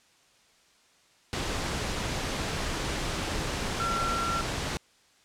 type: tone in noise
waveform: sine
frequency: 1361 Hz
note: F6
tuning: 45 cents flat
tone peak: -28 dBFS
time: 3.8-4.41 s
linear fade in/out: 0 ms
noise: pink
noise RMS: -31 dBFS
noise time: 1.33-4.77 s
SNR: 0 dB
effects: white hiss -62 dBFS RMS until 5.24 s + low-pass 7000 Hz 12 dB/octave